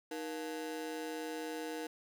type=ring-modulated tone; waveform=35% pulse; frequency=394 Hz; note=G4; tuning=9 cents sharp; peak=-34 dBFS; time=0.11-1.87 s; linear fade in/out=5 ms; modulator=81.8 Hz; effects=none